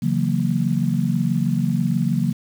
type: chord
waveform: sine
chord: F# dominant seventh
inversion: second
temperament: just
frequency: 138.75 / 166.5 / 185 / 231.2 Hz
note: C#3 / E3 / F#3 / A#3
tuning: +2 / +18 / 0 / -14 cents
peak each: -23 dBFS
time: 0.02-2.33 s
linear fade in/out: 10 ms
effects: 7-bit